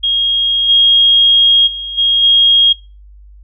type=tone with level steps; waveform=sine; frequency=3262 Hz; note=G#7; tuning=32 cents flat; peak=-11 / -6 / -21 / -9 / -6 dBFS; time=0.03-2.73 s; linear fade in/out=10 ms; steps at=0.68 / 1.66 / 1.97 / 2.22 s; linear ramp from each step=20 ms; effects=noise-tail reverb RT60 0.3 s tail -23 dB re dry + added 50 Hz sine -36 dBFS peak until 3.43 s